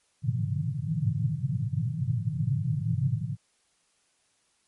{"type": "band-pass noise", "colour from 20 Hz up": "pink", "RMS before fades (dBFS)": -28, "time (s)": [0.22, 3.37], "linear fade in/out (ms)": 50, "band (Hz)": [100, 170], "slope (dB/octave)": 96, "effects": ["white hiss -69 dBFS RMS until 4.67 s", "MP3 48 kbps"]}